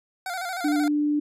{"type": "tone with vibrato", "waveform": "25% pulse", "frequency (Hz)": 727, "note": "F#5", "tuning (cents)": -31, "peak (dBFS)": -25, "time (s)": [0.26, 0.88], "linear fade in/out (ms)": 2, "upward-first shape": "square", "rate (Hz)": 13, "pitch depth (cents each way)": 67}
{"type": "tone", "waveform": "sine", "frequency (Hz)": 295.7, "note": "D4", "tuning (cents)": 12, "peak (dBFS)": -20, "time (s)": [0.64, 1.2], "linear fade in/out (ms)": 10}
{"effects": ["resampled to 32000 Hz"]}